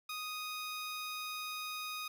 15% pulse tone, 1244.5 Hz, D#6, in tune, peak -33 dBFS, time 0.09-2.08 s, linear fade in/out 5 ms, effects none

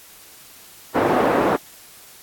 pink band-pass noise, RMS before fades -18 dBFS, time 0.94-1.57 s, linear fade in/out 20 ms, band 300 to 970 Hz, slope 12 dB/octave, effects white hiss -45 dBFS RMS until 2.22 s + AAC 64 kbps

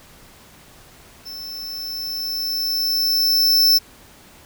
square tone with level ramp, 5310 Hz, E8, 12 cents sharp, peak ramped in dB -32 to -11 dBFS, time 1.25-3.79 s, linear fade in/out 20 ms, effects pink hiss -47 dBFS RMS until 4.45 s

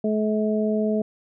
harmonic tone, 214.4 Hz, A3, 45 cents flat, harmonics 1 / 2 / 3, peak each -22 / -25 / -27 dBFS, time 0.04-1.02 s, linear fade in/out 5 ms, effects none

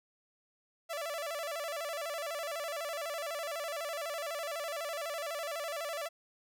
sawtooth tone with vibrato, 622.3 Hz, D#5, in tune, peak -32 dBFS, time 0.89-6.09 s, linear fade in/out 20 ms, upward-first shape square, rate 12 Hz, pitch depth 120 cents each way, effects none

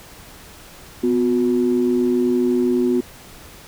sine tone pair together, 249.9 / 362 Hz, B3 / F#4, +21 / -38 cents, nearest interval tritone, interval 641 cents, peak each -17 dBFS, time 1.03-3.01 s, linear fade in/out 10 ms, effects tanh soft clip ceiling -8 dBFS + pink hiss -42 dBFS RMS until 3.67 s

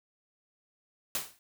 white noise with exponential decay, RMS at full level -29 dBFS, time 1.15-1.39 s, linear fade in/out 1 ms, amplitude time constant 51 ms, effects none

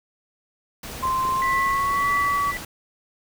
pink noise, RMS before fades -35 dBFS, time 0.83-2.65 s, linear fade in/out 5 ms
sine tone with pitch glide, 1044 to 1138.5 Hz, C6 to C#6, -4 to +46 cents, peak -20 dBFS, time 1.02-2.52 s, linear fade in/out 20 ms, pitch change +150 cents, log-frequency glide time 1.3-2.1 s
clicks, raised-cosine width 2 ms, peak -23 dBFS, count 4, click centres 1.054 / 1.252 / 1.29 / 1.323 s
sine tone with tremolo, 1975.5 Hz, B6, in tune, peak -22 dBFS, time 1.42-2.57 s, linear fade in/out 0 ms, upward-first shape triangle, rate 1.7 Hz, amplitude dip 70%
effects none

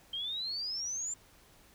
sine exponential sweep, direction up, 3136 to 7310 Hz, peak -34 dBFS, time 0.13-1.14 s, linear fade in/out 5 ms, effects pink hiss -61 dBFS RMS until 1.74 s

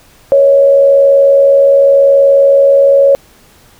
sine tone with frequency modulation, 554.4 Hz, C#5, in tune, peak -3 dBFS, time 0.32-3.15 s, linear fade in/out 0 ms, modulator 79.1 Hz, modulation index 0.36, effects pink hiss -44 dBFS RMS until 3.79 s

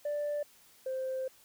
sine tone pair in turn, 587.3 / 522.5 Hz, D5 / C5, 0 / -2 cents, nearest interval major second, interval 202 cents, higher first, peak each -29 / -31 dBFS, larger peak first, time 0.05-0.43 / 0.86-1.28 s, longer second, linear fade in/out 5 ms, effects tanh soft clip ceiling -29 dBFS + white hiss -61 dBFS RMS until 1.44 s

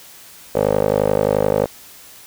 15% pulse tone with band-pass filter, 51.5 Hz, G#1, 14 cents flat, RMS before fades -17 dBFS, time 0.55-1.66 s, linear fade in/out 5 ms, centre 530 Hz, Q 2.8, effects white hiss -42 dBFS RMS until 2.26 s

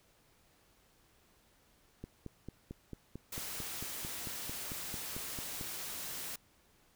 click train, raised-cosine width 3 ms, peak -30 dBFS, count 17, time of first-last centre 2.04-5.611 s, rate 4.48 Hz
white noise, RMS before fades -42 dBFS, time 3.32-6.36 s, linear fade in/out 5 ms
effects pink hiss -68 dBFS RMS until 6.95 s

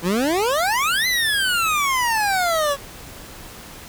25% pulse exponential two-way sweep, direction up then down, 161 to 2058 to 549 Hz, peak -14 dBFS, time 0.02-2.77 s, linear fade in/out 50 ms, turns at 1.07 s, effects pink hiss -39 dBFS RMS until 3.88 s

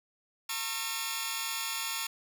10% pulse tone cluster, 914 / 1090 / 1350 / 2421 / 3412 Hz, A#5 / C#6 / E6 / D#7 / G#7, -34 / -29 / +41 / -48 / +46 cents, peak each -31 dBFS, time 0.49-2.07 s, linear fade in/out 5 ms, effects none

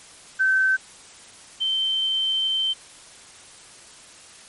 sine tone pair in turn, 1540 / 3105 Hz, G6 / G7, -31 / -17 cents, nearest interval octave, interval 1214 cents, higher second, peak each -16 / -20 dBFS, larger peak first, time 0.39-0.77 / 1.6-2.74 s, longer second, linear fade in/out 20 ms, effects white hiss -46 dBFS RMS until 4.48 s + MP3 48 kbps

